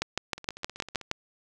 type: two click trains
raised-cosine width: 0.2 ms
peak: -24 / -10 dBFS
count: 11 / 8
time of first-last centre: 0.38-1.013 / 0.02-1.114 s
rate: 15.8 / 6.4 Hz
effects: none